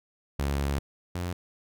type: tone pair in turn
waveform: sawtooth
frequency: 70.2 / 88.45 Hz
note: C#2 / F2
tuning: +22 / +23 cents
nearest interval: major third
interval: 401 cents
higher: second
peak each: -22 / -26 dBFS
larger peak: first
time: 0.39-0.79 / 1.15-1.33 s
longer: first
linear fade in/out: 5 ms
effects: none